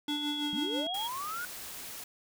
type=tone with tremolo; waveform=square; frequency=293.7 Hz; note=D4; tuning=in tune; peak=-32 dBFS; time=0.08-0.87 s; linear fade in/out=2 ms; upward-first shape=sine; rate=6.1 Hz; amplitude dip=55%
type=tone with pitch glide; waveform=sine; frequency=3361 to 3290 Hz; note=G#7 to G#7; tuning=+20 to -17 cents; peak=-34 dBFS; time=0.08-1.08 s; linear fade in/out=10 ms; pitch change=-37 cents; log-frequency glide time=0.37-0.48 s
type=linear sweep; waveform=sine; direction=up; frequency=185.6 to 1480 Hz; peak=-35 dBFS; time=0.53-1.45 s; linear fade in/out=0 ms
type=noise; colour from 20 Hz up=white; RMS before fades=-43 dBFS; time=0.94-2.04 s; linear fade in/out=5 ms
effects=none